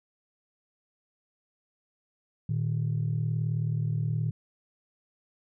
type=tone pair together; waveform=sine; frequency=114.6 / 153.5 Hz; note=A#2 / D#3; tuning=-29 / -23 cents; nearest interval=perfect fourth; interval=506 cents; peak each=-27 / -28 dBFS; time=2.49-4.31 s; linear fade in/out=5 ms; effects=tanh soft clip ceiling -20 dBFS